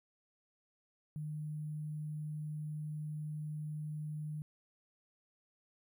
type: tone with sample-and-hold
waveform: sine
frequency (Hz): 152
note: D#3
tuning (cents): -40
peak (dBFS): -38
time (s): 1.16-4.42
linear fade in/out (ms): 0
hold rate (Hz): 11025
effects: none